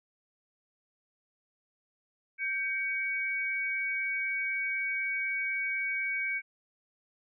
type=tone pair together; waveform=sine; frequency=1568 / 2252 Hz; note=G6 / C#7; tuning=0 / +27 cents; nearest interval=tritone; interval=627 cents; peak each=-36 / -30 dBFS; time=2.38-6.42 s; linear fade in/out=50 ms; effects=none